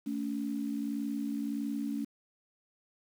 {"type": "tone pair together", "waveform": "sine", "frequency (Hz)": [221.3, 282.9], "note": ["A3", "C#4"], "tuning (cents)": [10, 35], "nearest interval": "major third", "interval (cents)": 425, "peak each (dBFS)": [-35, -34], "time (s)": [0.06, 2.05], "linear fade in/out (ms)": 10, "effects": ["9-bit"]}